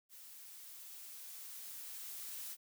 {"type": "noise with level ramp", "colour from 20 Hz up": "blue", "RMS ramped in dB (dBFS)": [-55, -45], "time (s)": [0.09, 2.57], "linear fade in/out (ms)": 50, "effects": []}